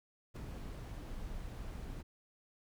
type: noise with ADSR envelope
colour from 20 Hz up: brown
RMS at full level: -39 dBFS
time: 0.34-2.03 s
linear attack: 26 ms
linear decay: 3 ms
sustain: -5 dB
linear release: 23 ms
effects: none